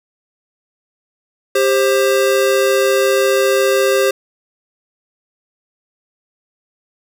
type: tone pair together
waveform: square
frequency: 395.5 / 530 Hz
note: G4 / C5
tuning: +15 / +22 cents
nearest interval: perfect fourth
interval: 507 cents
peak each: -15 dBFS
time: 1.55-4.11 s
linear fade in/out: 5 ms
effects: none